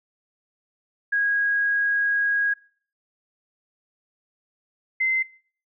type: tone pair in turn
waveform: sine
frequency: 1645 / 2068 Hz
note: G#6 / C7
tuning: -17 / -21 cents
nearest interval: major third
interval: 396 cents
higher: second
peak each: -19 dBFS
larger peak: neither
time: 1.12-2.54 / 5-5.23 s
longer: first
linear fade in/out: 10 ms
effects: noise-tail reverb RT60 0.5 s tail -23 dB re dry